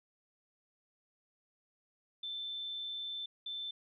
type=tone bursts at uneven times; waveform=sine; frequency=3539 Hz; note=A7; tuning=9 cents sharp; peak=-38 dBFS; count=2; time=2.23-3.26 / 3.46-3.71 s; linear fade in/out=5 ms; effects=none